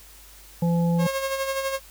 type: harmonic tone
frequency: 170 Hz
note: F3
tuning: 46 cents flat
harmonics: 1 / 3 / 5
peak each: -19 / -29 / -34 dBFS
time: 0.62-1.07 s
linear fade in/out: 5 ms
type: tone with tremolo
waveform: sawtooth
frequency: 540 Hz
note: C#5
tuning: 45 cents flat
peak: -19 dBFS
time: 0.98-1.8 s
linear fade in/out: 50 ms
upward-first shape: sine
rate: 12 Hz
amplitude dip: 50%
effects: added 50 Hz sine -50 dBFS peak until 1.9 s + white hiss -49 dBFS RMS until 1.9 s